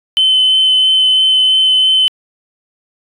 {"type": "tone with vibrato", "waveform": "sine", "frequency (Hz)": 3053, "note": "G7", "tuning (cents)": -46, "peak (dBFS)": -6, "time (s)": [0.17, 2.08], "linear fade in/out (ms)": 0, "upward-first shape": "sine", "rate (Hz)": 3, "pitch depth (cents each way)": 8, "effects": ["tanh soft clip ceiling -4 dBFS"]}